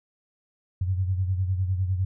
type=beating tone pair; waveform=sine; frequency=92.2 / 102.1 Hz; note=F#2 / G#2; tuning=-6 / -29 cents; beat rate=9.9 Hz; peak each=-23 / -31 dBFS; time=0.81-2.05 s; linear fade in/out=5 ms; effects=none